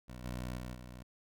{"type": "tone with level steps", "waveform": "15% pulse", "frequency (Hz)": 61.74, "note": "B1", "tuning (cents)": 0, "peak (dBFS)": [-39, -32, -35, -41], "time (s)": [0.08, 1.03], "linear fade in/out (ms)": 10, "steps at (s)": [0.24, 0.57, 0.74], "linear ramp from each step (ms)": 10, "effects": []}